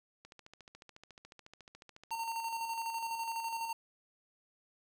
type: click train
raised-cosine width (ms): 0.2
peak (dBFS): -35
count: 27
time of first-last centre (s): 0.25-2.107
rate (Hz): 14
type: tone with tremolo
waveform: square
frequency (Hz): 913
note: A#5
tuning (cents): -36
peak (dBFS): -35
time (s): 2.11-3.73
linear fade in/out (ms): 5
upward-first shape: square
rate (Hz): 12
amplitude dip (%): 40
effects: none